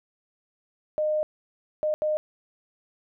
sine tone bursts at uneven times, 612 Hz, D#5, 29 cents flat, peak -22 dBFS, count 3, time 0.98-1.23 / 1.83-1.94 / 2.02-2.17 s, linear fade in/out 0 ms, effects none

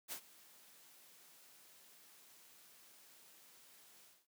white noise with ADSR envelope, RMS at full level -43 dBFS, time 0.08-4.27 s, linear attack 41 ms, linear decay 80 ms, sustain -20 dB, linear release 220 ms, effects high-pass 150 Hz 12 dB/octave

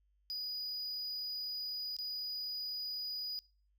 triangle tone with dropouts, 4932 Hz, D#8, 16 cents flat, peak -36 dBFS, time 0.3-3.39 s, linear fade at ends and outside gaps 0 ms, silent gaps 1.966-1.987 s, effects noise-tail reverb RT60 0.4 s tail -23 dB re dry + added 50 Hz sine -70 dBFS peak until 3.78 s

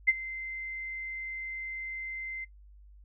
sine tone with ADSR envelope, 2077 Hz, C7, 13 cents flat, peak -17 dBFS, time 0.07-2.45 s, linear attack 18 ms, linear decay 32 ms, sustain -19 dB, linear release 13 ms, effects noise-tail reverb RT60 0.1 s tail -20 dB re dry + added 50 Hz sine -51 dBFS peak until 3.04 s

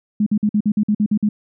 sine tone bursts, 210 Hz, G#3, 19 cents sharp, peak -13 dBFS, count 10, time 0.2-1.29 s, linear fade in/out 5 ms, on 64 ms, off 50 ms, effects none

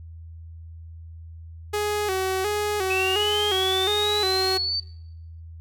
sawtooth tone with vibrato, 397 Hz, G4, 22 cents sharp, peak -19 dBFS, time 1.73-4.58 s, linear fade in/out 10 ms, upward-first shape square, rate 1.4 Hz, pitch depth 86 cents each way
sine linear sweep, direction up, 2592 to 4595 Hz, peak -23 dBFS, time 2.9-4.8 s, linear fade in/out 5 ms
effects noise-tail reverb RT60 0.8 s tail -22 dB re dry + added 82 Hz sine -38 dBFS peak until 5.6 s

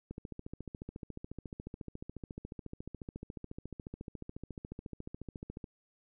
click train, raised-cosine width 3 ms, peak -29 dBFS, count 79, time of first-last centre 0.11-5.642 s, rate 14.1 Hz, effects none

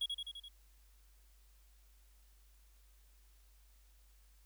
triangle tone with echo, 3322 Hz, G#7, in tune, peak -32 dBFS, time 0.01-0.06 s, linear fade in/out 5 ms, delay 85 ms, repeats 5, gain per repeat -3 dB, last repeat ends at 0.485 s, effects added 50 Hz sine -62 dBFS peak until 4.45 s + white hiss -72 dBFS RMS until 4.45 s

